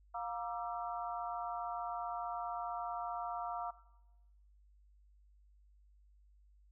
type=harmonic tone with a mistuned harmonic; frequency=235.3 Hz; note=A#3; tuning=16 cents sharp; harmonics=3 / 4 / 5 / 6; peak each=-41 / -43 / -45 / -47 dBFS; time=0.14-3.71 s; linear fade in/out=10 ms; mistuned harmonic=6; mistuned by=-86 cents; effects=noise-tail reverb RT60 1.0 s tail -18 dB re dry + added 50 Hz sine -62 dBFS peak until 6.71 s